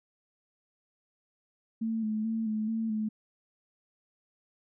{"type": "tone with vibrato", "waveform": "sine", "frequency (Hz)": 220, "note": "A3", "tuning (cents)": 0, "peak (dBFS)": -28, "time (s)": [1.81, 3.09], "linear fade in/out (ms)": 10, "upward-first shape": "square", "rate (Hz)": 2.3, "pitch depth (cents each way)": 33, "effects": []}